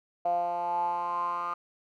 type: tone with band-pass filter sweep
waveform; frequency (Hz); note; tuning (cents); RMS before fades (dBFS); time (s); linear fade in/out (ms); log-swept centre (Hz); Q
10% pulse; 173.9; F3; -7; -30; 0.25-1.54; 5; 680 to 1200; 9.2
effects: none